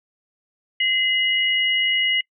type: tone pair together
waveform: sine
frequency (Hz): 2051 / 2900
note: C7 / F#7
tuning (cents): -35 / -35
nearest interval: tritone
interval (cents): 600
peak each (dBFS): -20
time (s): 0.8-2.21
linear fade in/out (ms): 5
effects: noise-tail reverb RT60 0.1 s tail -26 dB re dry